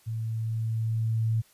sine tone with level ramp, 112.2 Hz, A2, 34 cents sharp, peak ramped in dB -29 to -22 dBFS, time 0.06-1.42 s, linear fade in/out 20 ms, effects white hiss -61 dBFS RMS until 1.53 s + resampled to 32000 Hz

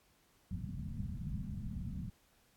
white low-pass noise, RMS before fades -41 dBFS, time 0.51-2.1 s, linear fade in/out 2 ms, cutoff 210 Hz, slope 48 dB/octave, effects pink hiss -70 dBFS RMS until 2.56 s + AAC 64 kbps

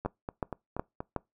two click trains, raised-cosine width 1 ms, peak -16 / -21 dBFS, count 4 / 5, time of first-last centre 0.06-1.163 / 0.05-1.005 s, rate 2.72 / 4.19 Hz, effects noise-tail reverb RT60 0.2 s tail -24 dB re dry

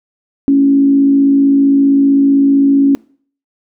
sine tone with frequency modulation, 277.2 Hz, C#4, in tune, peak -6 dBFS, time 0.48-2.95 s, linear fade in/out 0 ms, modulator 55.5 Hz, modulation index 0.3, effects noise-tail reverb RT60 0.5 s tail -25 dB re dry

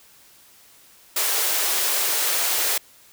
white high-pass noise, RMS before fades -22 dBFS, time 1.16-2.78 s, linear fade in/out 5 ms, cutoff 350 Hz, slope 48 dB/octave, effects white hiss -52 dBFS RMS until 3.12 s

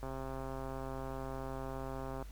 click train, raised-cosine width 1 ms, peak -29 dBFS, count 293, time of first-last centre 0.03-2.225 s, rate 133 Hz, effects added 50 Hz sine -45 dBFS peak until 2.31 s + pink hiss -60 dBFS RMS until 2.31 s

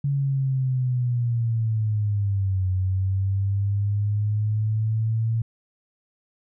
sine linear two-way sweep, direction down then up, 141.6 to 92.5 to 114.1 Hz, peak -20 dBFS, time 0.04-5.42 s, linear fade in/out 5 ms, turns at 2.69 s, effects none

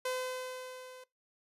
sawtooth tone with level ramp, 510 Hz, C5, 44 cents flat, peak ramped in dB -28 to -46 dBFS, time 0.05-1.04 s, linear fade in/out 5 ms, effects noise-tail reverb RT60 0.2 s tail -21 dB re dry + resampled to 32000 Hz

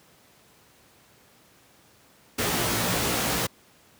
pink noise with comb filter, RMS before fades -25 dBFS, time 2.38-3.47 s, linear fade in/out 10 ms, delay 17 ms, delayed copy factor +0.9, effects pink hiss -57 dBFS RMS until 3.99 s + high-pass 100 Hz 12 dB/octave

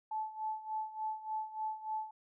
sine tone with tremolo, 869 Hz, A5, 22 cents flat, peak -33 dBFS, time 0.11-2.11 s, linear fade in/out 5 ms, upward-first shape sine, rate 3.4 Hz, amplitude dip 80%, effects none

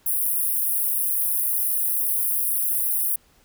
white high-pass noise, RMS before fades -23 dBFS, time 0.06-3.16 s, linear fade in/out 5 ms, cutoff 9500 Hz, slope 96 dB/octave, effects pink hiss -59 dBFS RMS until 3.44 s

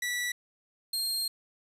sawtooth tone pair in turn, 1955 / 4209 Hz, B6 / C8, -18 / +9 cents, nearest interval octave + minor second, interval 1327 cents, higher second, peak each -26 dBFS, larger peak neither, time 0.02-0.32 / 0.93-1.28 s, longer second, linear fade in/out 5 ms, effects resampled to 32000 Hz + 9-bit

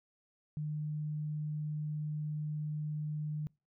sine tone, 151.4 Hz, D#3, 47 cents flat, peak -34 dBFS, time 0.57-3.47 s, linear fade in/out 0 ms, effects noise-tail reverb RT60 0.3 s tail -26 dB re dry

